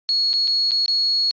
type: tone with dropouts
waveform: sine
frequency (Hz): 4336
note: C#8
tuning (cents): -39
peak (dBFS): -16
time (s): 0.09-1.31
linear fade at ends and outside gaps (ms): 0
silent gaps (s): 0.331-0.338 / 0.473-0.478 / 0.709-0.717 / 0.86-0.881
effects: resampled to 11025 Hz